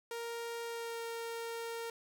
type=tone with pitch glide; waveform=sawtooth; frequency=466.3 to 461.7 Hz; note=A#4 to A#4; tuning=+1 to -17 cents; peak=-35 dBFS; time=0.11-1.9 s; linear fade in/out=2 ms; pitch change=-18 cents; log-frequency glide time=0.63-1.02 s; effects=none